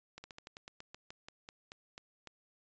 slowing click train, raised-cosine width 0.2 ms, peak -30 dBFS, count 15, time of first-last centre 0.18-2.273 s, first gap 60 ms, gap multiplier 1.13, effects resampled to 16000 Hz

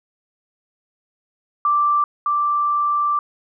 sine tone pair in turn, 1174 / 1174 Hz, D6 / D6, -1 / -1 cents, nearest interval unison, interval 0 cents, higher neither, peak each -14 / -16 dBFS, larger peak first, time 1.65-2.04 / 2.26-3.19 s, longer second, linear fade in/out 2 ms, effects none

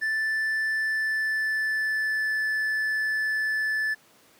triangle tone with pitch glide, 1760 to 1742.8 Hz, A6 to A6, 0 to -17 cents, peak -22 dBFS, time 0.01-3.95 s, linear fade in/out 20 ms, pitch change -17 cents, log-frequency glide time 0.74-2.42 s, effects pink hiss -57 dBFS RMS until 4.39 s + high-pass 200 Hz 12 dB/octave

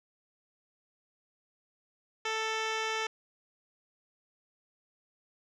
10% pulse tone with low-pass filter, 441.6 Hz, A4, 6 cents sharp, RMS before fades -33 dBFS, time 2.25-3.07 s, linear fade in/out 5 ms, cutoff 4600 Hz, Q 2.5, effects none

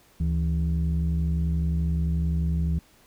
sine tone pair together, 73.3 / 164.81 Hz, D2 / E3, -3 / 0 cents, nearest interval octave + major second, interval 1403 cents, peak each -22 / -24 dBFS, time 0.2-2.79 s, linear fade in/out 5 ms, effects tanh soft clip ceiling -18 dBFS + pink hiss -58 dBFS RMS until 3.06 s

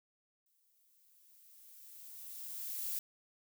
violet noise with exponential growth, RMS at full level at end -37 dBFS, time 0.46-2.99 s, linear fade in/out 2 ms, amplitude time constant 550 ms, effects none

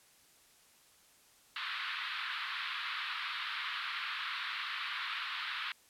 pink band-pass noise, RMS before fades -39 dBFS, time 1.56-5.72 s, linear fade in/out 2 ms, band 1100 to 4100 Hz, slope 48 dB/octave, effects white hiss -64 dBFS RMS until 5.89 s + low-pass 12000 Hz 12 dB/octave

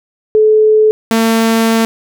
sine / sawtooth tone pair in turn, 431.5 / 225.8 Hz, A4 / A3, -34 / +45 cents, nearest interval major seventh, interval 1121 cents, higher first, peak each -5 dBFS, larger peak neither, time 0.35-0.91 / 1.11-1.85 s, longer second, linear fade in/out 0 ms, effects none

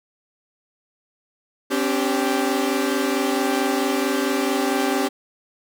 sawtooth chord, C suspended second, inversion none, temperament equal with one note detuned, 261.6 / 286.1 / 392 Hz, C4 / D4 / G4, 0 / -45 / 0 cents, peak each -20 dBFS, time 1.7-5.09 s, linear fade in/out 20 ms, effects none

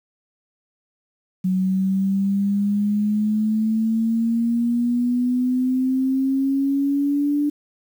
sine exponential sweep, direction up, 185 to 293.7 Hz, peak -17 dBFS, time 1.44-7.5 s, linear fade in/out 10 ms, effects 8-bit

